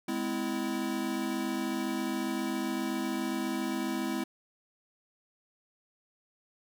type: chord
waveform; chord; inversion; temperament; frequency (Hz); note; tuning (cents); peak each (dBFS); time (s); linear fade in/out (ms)
square; Ab augmented; none; equal with one note detuned; 207.7 / 255.2 / 329.6; Ab3 / C4 / E4; 0 / -43 / 0; -37 / -35 / -35; 0.08-4.24; 5
effects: none